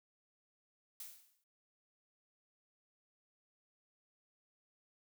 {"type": "noise with exponential decay", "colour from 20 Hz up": "blue", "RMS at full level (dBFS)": -45, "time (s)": [1, 1.44], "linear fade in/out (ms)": 2, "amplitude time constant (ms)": 94, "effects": []}